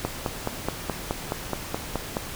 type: click train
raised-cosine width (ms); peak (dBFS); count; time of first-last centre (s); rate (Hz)
1; -11; 11; 0.05-2.169; 4.72
effects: pink hiss -36 dBFS RMS until 2.35 s